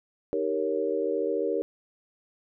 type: chord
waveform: sine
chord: Eb dominant seventh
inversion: none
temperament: equal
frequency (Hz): 311.1 / 392 / 466.2 / 554.4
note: Eb4 / G4 / Bb4 / Db5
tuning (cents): 0 / 0 / 0 / 0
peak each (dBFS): -33 / -30 / -28 / -32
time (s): 0.33-1.62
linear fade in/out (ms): 0
effects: none